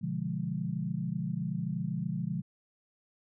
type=chord; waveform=sine; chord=B diminished seventh; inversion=none; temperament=equal; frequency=123.47 / 146.83 / 174.61 / 207.7 Hz; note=B2 / D3 / F3 / Ab3; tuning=0 / 0 / 0 / 0 cents; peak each=-39 / -36 / -34 / -38 dBFS; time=0.01-2.42 s; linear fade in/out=20 ms; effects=none